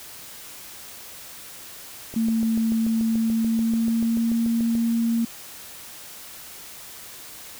click train, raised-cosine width 2 ms, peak -23 dBFS, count 19, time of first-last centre 2.14-4.752 s, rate 6.89 Hz
sine tone with pitch glide, 225.1 to 230.5 Hz, A3 to A#3, +40 to -19 cents, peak -19 dBFS, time 2.16-5.25 s, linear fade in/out 5 ms, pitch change +41 cents, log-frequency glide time 3.32-4.37 s
effects white hiss -41 dBFS RMS until 7.59 s

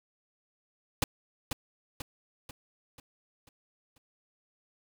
pink noise with echo, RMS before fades -27 dBFS, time 1.02-1.04 s, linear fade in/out 2 ms, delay 490 ms, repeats 6, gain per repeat -6 dB, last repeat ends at 3.98 s, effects none

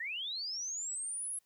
sine linear sweep, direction up, 1769 to 10920 Hz, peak -36 dBFS, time 0-1.39 s, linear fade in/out 5 ms, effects white hiss -75 dBFS RMS until 1.45 s

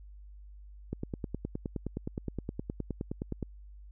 click train, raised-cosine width 3 ms, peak -21 dBFS, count 25, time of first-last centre 0.93-3.427 s, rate 9.61 Hz, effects added 50 Hz sine -47 dBFS peak until 3.91 s

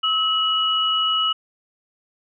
sine tone pair together, 1288.9 / 2927 Hz, E6 / F#7, -39 / -19 cents, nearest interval octave + major second, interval 1420 cents, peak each -22 / -19 dBFS, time 0.03-1.33 s, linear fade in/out 10 ms, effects none

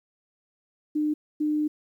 sine tone bursts at uneven times, 301.9 Hz, D4, 48 cents sharp, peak -22 dBFS, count 2, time 0.95-1.14 / 1.4-1.68 s, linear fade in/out 10 ms, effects 10-bit

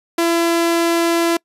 sawtooth tone, 337 Hz, E4, 38 cents sharp, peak -10 dBFS, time 0.18-1.37 s, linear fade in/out 5 ms, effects noise-tail reverb RT60 0.1 s tail -26 dB re dry + resampled to 32000 Hz

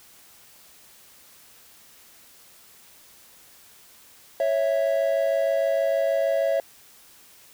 triangle tone pair together, 552.9 / 659.3 Hz, C#5 / E5, -5 / 0 cents, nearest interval minor third, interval 305 cents, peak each -21 dBFS, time 4.4-6.6 s, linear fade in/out 2 ms, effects white hiss -52 dBFS RMS until 7.53 s

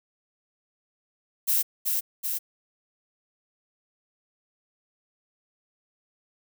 violet noise with echo, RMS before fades -23 dBFS, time 1.47-1.63 s, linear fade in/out 20 ms, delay 380 ms, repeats 2, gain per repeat -3 dB, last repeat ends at 2.39 s, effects none

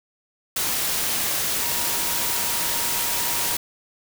sine tone in noise, 946 Hz, A#5, 25 cents sharp, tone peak -35 dBFS, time 1.62-3.55 s, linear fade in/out 5 ms, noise white, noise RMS -24 dBFS, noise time 0.56-3.57 s, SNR -14 dB, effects none

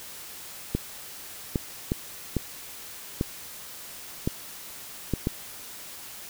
clicks, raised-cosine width 3 ms, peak -11 dBFS, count 8, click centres 0.75 / 1.558 / 1.919 / 2.367 / 3.211 / 4.275 / 5.137 / 5.271 s, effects white hiss -42 dBFS RMS until 6.29 s

